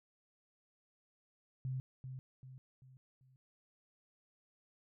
sine tone with echo, 130.2 Hz, C3, 8 cents flat, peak -36 dBFS, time 1.65-1.8 s, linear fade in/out 0 ms, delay 390 ms, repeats 4, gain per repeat -7 dB, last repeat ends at 3.36 s, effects none

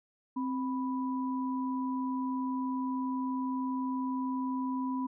sine tone pair together, 261.6 / 987.7 Hz, C4 / B5, 0 / 0 cents, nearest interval octave + major seventh, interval 2300 cents, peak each -31 / -37 dBFS, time 0.36-5.07 s, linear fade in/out 10 ms, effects none

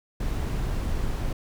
brown noise, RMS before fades -27 dBFS, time 0.2-1.33 s, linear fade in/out 5 ms, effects none

